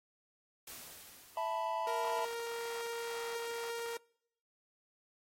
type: noise with exponential decay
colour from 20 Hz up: white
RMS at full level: -47 dBFS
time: 0.67-2.79 s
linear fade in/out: 5 ms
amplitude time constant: 460 ms
type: chord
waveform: triangle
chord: E suspended fourth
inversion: none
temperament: just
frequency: 659.3 / 879 / 988.9 Hz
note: E5 / A5 / B5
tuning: 0 / -2 / +2 cents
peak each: -36 dBFS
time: 1.37-2.25 s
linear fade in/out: 2 ms
type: tone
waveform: sawtooth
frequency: 466.2 Hz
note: A#4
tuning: in tune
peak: -34 dBFS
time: 1.87-3.97 s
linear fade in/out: 2 ms
effects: noise-tail reverb RT60 0.8 s tail -26 dB re dry + AAC 48 kbps